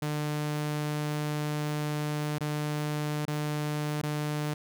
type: tone with dropouts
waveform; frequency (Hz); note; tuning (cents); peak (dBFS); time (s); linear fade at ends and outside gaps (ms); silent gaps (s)
sawtooth; 149.7; D3; +33; -25; 0.02-4.54; 5; 2.384-2.407 / 3.254-3.278 / 4.017-4.032
effects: none